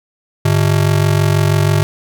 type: ring-modulated tone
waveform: square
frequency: 126.1 Hz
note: B2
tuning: 36 cents sharp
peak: -8 dBFS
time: 0.45-1.83 s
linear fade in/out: 0 ms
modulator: 23.1 Hz
effects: none